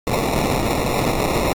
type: noise with sample-and-hold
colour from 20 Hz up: white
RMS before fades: -20 dBFS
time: 0.07-1.53 s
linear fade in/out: 0 ms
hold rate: 1575 Hz
effects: AAC 64 kbps